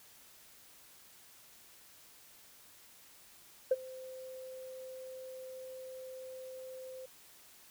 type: tone with ADSR envelope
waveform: sine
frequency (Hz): 518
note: C5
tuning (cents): -17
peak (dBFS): -21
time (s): 3.71-7.06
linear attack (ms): 6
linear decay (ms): 34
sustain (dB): -23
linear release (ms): 7
effects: tanh soft clip ceiling -20 dBFS + white hiss -59 dBFS RMS until 7.7 s